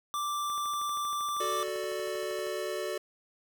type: tone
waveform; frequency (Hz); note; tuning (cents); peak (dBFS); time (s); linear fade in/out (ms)
square; 1174.7; D6; 0; -31; 0.14-1.63; 0
type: click train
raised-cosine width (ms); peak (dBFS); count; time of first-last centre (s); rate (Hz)
0.5; -35; 26; 0.5-2.469; 12.7
type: chord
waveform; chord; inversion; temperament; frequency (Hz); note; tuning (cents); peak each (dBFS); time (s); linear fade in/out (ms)
square; D major; first; equal; 370 / 440 / 587.3; F#4 / A4 / D5; 0 / 0 / 0; -37 / -38 / -37; 1.4-2.98; 5
effects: none